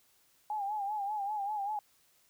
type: tone with vibrato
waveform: sine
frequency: 823 Hz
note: G#5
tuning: 16 cents flat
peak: -32 dBFS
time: 0.5-1.79 s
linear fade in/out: 2 ms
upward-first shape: sine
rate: 5.1 Hz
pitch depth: 80 cents each way
effects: white hiss -68 dBFS RMS until 2.29 s